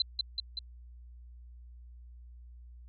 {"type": "tone with echo", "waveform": "sine", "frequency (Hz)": 4056, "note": "B7", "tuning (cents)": 45, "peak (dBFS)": -24, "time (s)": [0, 0.02], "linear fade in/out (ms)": 2, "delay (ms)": 190, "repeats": 3, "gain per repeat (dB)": -3, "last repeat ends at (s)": 0.59, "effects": ["added 60 Hz sine -48 dBFS peak until 2.88 s"]}